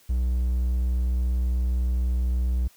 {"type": "tone", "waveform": "triangle", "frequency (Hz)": 61.74, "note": "B1", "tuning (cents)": 0, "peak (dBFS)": -19, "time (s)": [0.09, 2.68], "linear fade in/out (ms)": 10, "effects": ["white hiss -57 dBFS RMS until 2.76 s"]}